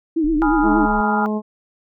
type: tone with vibrato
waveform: sine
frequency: 312.4 Hz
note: D#4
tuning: 7 cents sharp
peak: -15 dBFS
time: 0.16-0.86 s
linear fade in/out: 10 ms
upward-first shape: triangle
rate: 8.5 Hz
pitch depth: 120 cents each way
type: tone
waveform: triangle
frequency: 33.18 Hz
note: C1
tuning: 25 cents sharp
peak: -24 dBFS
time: 0.24-1.01 s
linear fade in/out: 0 ms
type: chord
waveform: sine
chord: F half-diminished seventh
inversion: first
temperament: equal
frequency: 830.6 / 987.8 / 1244.5 / 1396.9 Hz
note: Ab5 / Cb6 / Eb6 / F6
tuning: 0 / 0 / 0 / 0 cents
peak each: -20 / -26 / -26 / -24 dBFS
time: 0.42-1.26 s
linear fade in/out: 0 ms
type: harmonic tone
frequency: 213 Hz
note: G#3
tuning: 44 cents sharp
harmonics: 1 / 2 / 3 / 4 / 5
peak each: -20 / -26 / -30 / -32 / -34 dBFS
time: 0.62-1.42 s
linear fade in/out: 50 ms
effects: none